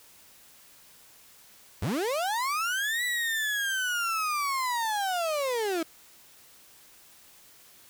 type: linear two-way sweep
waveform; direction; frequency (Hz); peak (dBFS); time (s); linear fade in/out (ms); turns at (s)
35% pulse; up then down; 71.9 to 1975.5 to 313.9; -25; 1.82-5.83; 5; 3.04
effects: white hiss -55 dBFS RMS until 7.89 s